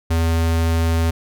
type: tone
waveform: square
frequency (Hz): 82.41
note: E2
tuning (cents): 0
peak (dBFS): -16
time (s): 0.1-1.11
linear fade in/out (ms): 10
effects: none